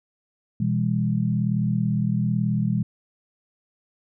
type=chord; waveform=sine; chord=E major; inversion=second; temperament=equal with one note detuned; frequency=123.47 / 164.81 / 202.8 Hz; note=B2 / E3 / G#3; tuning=0 / 0 / -41 cents; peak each=-24 / -25 / -24 dBFS; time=0.6-2.83 s; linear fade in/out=5 ms; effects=none